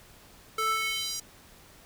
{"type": "tone with high-pass filter sweep", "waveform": "square", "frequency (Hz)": 440, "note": "A4", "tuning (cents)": 0, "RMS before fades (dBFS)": -30, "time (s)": [0.58, 1.2], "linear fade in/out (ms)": 5, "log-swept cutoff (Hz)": [880, 6100], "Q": 2.6, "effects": ["pink hiss -54 dBFS RMS until 1.85 s"]}